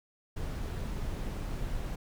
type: noise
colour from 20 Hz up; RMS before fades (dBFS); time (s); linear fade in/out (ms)
brown; -35; 0.36-1.96; 10
effects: none